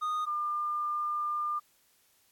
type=tone pair in turn; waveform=triangle / sine; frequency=1234 / 1200.9 Hz; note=D#6 / D6; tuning=-15 / +38 cents; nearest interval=unison; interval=47 cents; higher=first; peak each=-27 / -29 dBFS; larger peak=first; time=0.01-0.26 / 0.26-1.6 s; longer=second; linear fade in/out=20 ms; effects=white hiss -67 dBFS RMS until 2.31 s + AAC 64 kbps